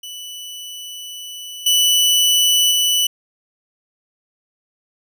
sawtooth tone with level steps, 2972 Hz, F#7, 7 cents sharp, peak -27 / -9 / -11 dBFS, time 0.03-3.07 s, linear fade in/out 5 ms, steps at 1.66 / 2.71 s, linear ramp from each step 5 ms, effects none

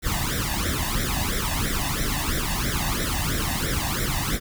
pink noise with flanger, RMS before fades -25 dBFS, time 0.02-4.4 s, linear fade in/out 50 ms, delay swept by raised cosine 0.53 to 1.12 ms, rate 3 Hz, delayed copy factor +0.9, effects none

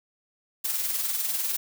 blue noise with tremolo, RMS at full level -26 dBFS, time 0.64-1.57 s, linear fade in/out 10 ms, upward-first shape sine, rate 20 Hz, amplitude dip 50%, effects none

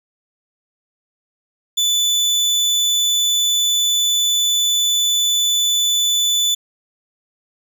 30% pulse tone, 3490 Hz, A7, 15 cents flat, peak -12 dBFS, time 1.77-6.55 s, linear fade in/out 10 ms, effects none

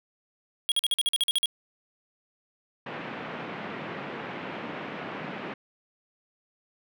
square tone bursts, 3300 Hz, G#7, 12 cents flat, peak -22 dBFS, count 11, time 0.69-1.458 s, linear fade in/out 0 ms, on 28 ms, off 46 ms
pink band-pass noise, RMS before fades -37 dBFS, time 2.86-5.54 s, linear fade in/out 5 ms, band 160 to 2700 Hz, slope 24 dB/octave
effects none

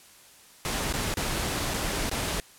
pink noise with dropouts, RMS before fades -29 dBFS, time 0.65-2.4 s, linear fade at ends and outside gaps 0 ms, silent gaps 0.926-0.938 / 1.14-1.171 / 1.737-1.741 / 2.095-2.114 s, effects white hiss -53 dBFS RMS until 2.58 s + low-pass 12000 Hz 12 dB/octave

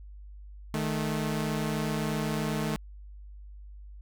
sawtooth tone pair together, 154 / 217.1 Hz, D#3 / A3, -17 / -23 cents, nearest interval tritone, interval 594 cents, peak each -27 dBFS, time 0.74-2.76 s, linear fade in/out 0 ms, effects added 50 Hz sine -43 dBFS peak until 4.01 s

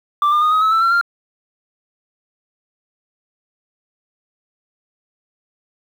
sine tone with pitch steps, 1174.7 / 1203.5 / 1233.1 / 1263.4 / 1294.4 / 1326.2 / 1358.8 / 1392.1 Hz, D6 / D6 / D#6 / D#6 / E6 / E6 / F6 / F6, 0 / +42 / -16 / +26 / -32 / +10 / -48 / -6 cents, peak -9 dBFS, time 0.22-1.012 s, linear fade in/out 2 ms, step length 99 ms, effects tanh soft clip ceiling -11 dBFS + 7-bit

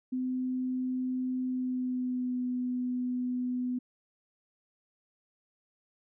sine tone with pitch glide, 255.3 to 249.5 Hz, C4 to B3, -42 to +18 cents, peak -29 dBFS, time 0.12-3.79 s, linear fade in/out 10 ms, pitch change -40 cents, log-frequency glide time 1.45-2.43 s, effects none

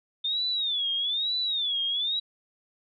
sine tone with vibrato, 3586 Hz, A7, 32 cents sharp, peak -25 dBFS, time 0.24-2.2 s, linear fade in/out 10 ms, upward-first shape sine, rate 1.1 Hz, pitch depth 180 cents each way, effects none

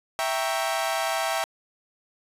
sawtooth chord, E diminished seventh, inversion none, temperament equal, 659.3 / 784 / 932.3 / 1108.7 Hz, E5 / G5 / Bb5 / Db6, 0 / 0 / 0 / 0 cents, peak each -24 / -25 / -29 / -30 dBFS, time 0.19-1.44 s, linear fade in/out 0 ms, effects resampled to 32000 Hz + 8-bit

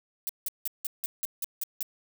violet noise bursts, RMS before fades -31 dBFS, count 9, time 0.27-1.828 s, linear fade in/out 0 ms, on 22 ms, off 170 ms, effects none

